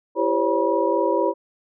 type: tone cluster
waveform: sine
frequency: 334.8 / 394.2 / 518 / 562 / 966 Hz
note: E4 / G4 / C5 / C#5 / B5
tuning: +27 / +10 / -17 / +24 / -39 cents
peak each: -24 dBFS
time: 0.15-1.34 s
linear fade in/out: 50 ms
effects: none